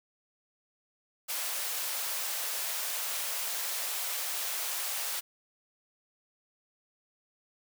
white high-pass noise, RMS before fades -34 dBFS, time 1.28-5.21 s, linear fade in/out 20 ms, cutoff 520 Hz, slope 24 dB/octave, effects none

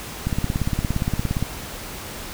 click train, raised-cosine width 5 ms, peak -9 dBFS, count 21, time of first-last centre 0.27-1.426 s, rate 17.3 Hz, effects pink hiss -34 dBFS RMS until 2.33 s

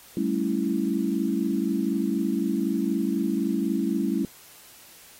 sine chord, A dominant seventh, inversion third, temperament equal, 196 / 220 / 277.2 / 329.6 Hz, G3 / A3 / C#4 / E4, 0 / 0 / 0 / 0 cents, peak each -28 dBFS, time 0.17-4.25 s, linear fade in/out 2 ms, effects white hiss -50 dBFS RMS until 5.19 s + AAC 48 kbps

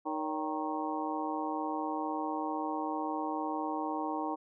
harmonic tone with a mistuned harmonic, 155.56 Hz, D#3, in tune, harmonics 2 / 3 / 4 / 5 / 6 / 7, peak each -36 / -43 / -43 / -38 / -38 / -41 dBFS, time 0.05-4.36 s, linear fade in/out 20 ms, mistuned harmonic 4, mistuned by -150 cents, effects none

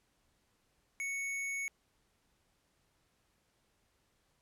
square tone, 2217 Hz, C#7, in tune, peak -36 dBFS, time 1-1.68 s, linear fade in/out 0 ms, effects pink hiss -75 dBFS RMS until 4.41 s + low-pass 12000 Hz 12 dB/octave

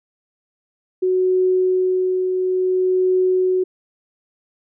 sine tone with tremolo, 370 Hz, F#4, in tune, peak -13 dBFS, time 1.02-3.64 s, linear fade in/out 10 ms, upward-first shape triangle, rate 0.58 Hz, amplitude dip 40%, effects none

